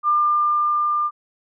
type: tone with level ramp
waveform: sine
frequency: 1198 Hz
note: D6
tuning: 34 cents sharp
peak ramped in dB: -14 to -18 dBFS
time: 0.03-1.11 s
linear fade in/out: 50 ms
effects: none